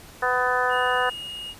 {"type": "harmonic tone", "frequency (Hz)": 250.5, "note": "B3", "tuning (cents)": 25, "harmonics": [2, 3, 4, 5, 6, 7], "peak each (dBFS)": [-27, -27, -27, -27, -27, -27], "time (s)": [0.22, 1.1], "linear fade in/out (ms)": 10}
{"type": "tone", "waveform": "triangle", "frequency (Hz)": 2862, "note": "F7", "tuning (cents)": 42, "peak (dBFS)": -31, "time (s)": [0.69, 1.55], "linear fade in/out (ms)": 50}
{"effects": ["pink hiss -46 dBFS RMS until 1.59 s", "resampled to 32000 Hz"]}